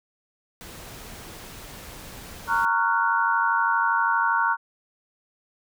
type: noise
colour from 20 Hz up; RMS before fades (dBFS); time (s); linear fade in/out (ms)
pink; -41; 0.61-2.65; 0
type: chord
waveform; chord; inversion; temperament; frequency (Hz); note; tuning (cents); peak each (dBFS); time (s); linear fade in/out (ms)
sine; Gb major seventh; first; just; 925 / 1110 / 1387.5 / 1480; Bb5 / Db6 / F6 / Gb6; -14 / +2 / -12 / 0; -23 / -26 / -26 / -25; 2.47-4.57; 50
effects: none